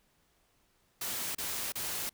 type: noise bursts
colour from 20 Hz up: white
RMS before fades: -36 dBFS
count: 3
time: 1.01-2.094 s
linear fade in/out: 5 ms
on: 340 ms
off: 32 ms
effects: pink hiss -71 dBFS RMS until 2.13 s